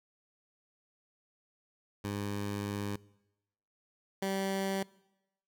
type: tone pair in turn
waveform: 15% pulse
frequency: 101.7 / 193.77 Hz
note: G#2 / G3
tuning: -36 / -20 cents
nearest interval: major seventh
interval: 1116 cents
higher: second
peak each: -28 / -25 dBFS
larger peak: second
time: 2.04-2.96 / 4.22-4.83 s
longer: first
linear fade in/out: 5 ms
effects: noise-tail reverb RT60 0.9 s tail -22 dB re dry